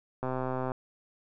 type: click train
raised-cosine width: 1 ms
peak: -19 dBFS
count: 64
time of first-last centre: 0.23-0.718 s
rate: 129 Hz
effects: none